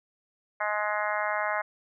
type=harmonic tone; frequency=210 Hz; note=G#3; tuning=19 cents sharp; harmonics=3 / 4 / 5 / 6 / 7 / 8 / 9 / 10; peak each=-32 / -33 / -34 / -35 / -35 / -36 / -37 / -37 dBFS; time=0.6-1.62 s; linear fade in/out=10 ms; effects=none